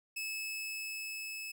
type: tone with level ramp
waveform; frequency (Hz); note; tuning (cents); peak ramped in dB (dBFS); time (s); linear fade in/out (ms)
sawtooth; 2600; E7; -24; -33 to -37; 0.16-1.52; 10
effects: none